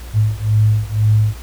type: beating tone pair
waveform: sine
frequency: 106.4 / 108.4 Hz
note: G#2 / A2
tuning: +42 / -25 cents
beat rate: 2 Hz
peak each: -14 / -15 dBFS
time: 0.13-1.35 s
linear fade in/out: 50 ms
effects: added 60 Hz sine -30 dBFS peak until 1.42 s + pink hiss -39 dBFS RMS until 1.42 s